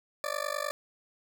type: tone with amplitude modulation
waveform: 20% pulse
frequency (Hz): 587.3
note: D5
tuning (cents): 0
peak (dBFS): -22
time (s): 0.24-0.71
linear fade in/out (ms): 0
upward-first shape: sine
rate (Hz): 49.8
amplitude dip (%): 100
effects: none